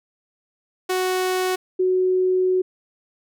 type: tone pair in turn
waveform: sawtooth / sine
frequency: 370 / 370 Hz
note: F#4 / F#4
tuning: 0 / 0 cents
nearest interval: unison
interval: 0 cents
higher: neither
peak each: -16 dBFS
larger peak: neither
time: 0.89-1.56 / 1.79-2.62 s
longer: second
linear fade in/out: 10 ms
effects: none